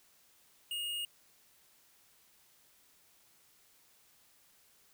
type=tone; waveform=square; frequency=2855 Hz; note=F7; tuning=37 cents sharp; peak=-36 dBFS; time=0.71-1.05 s; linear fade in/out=2 ms; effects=white hiss -66 dBFS RMS until 4.93 s